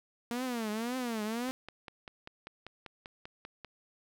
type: tone with vibrato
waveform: sawtooth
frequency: 233.1 Hz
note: A#3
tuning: in tune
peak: -29 dBFS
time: 0.31-1.51 s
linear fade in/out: 0 ms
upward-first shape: triangle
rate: 1.9 Hz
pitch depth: 200 cents each way
type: click train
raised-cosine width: 0.3 ms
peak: -28 dBFS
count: 12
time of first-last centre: 1.49-3.647 s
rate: 5.1 Hz
effects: none